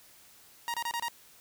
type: tone bursts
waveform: sawtooth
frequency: 940 Hz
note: A#5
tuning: 14 cents sharp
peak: -27 dBFS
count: 5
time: 0.68-1.083 s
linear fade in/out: 0 ms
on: 59 ms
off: 27 ms
effects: white hiss -57 dBFS RMS until 1.4 s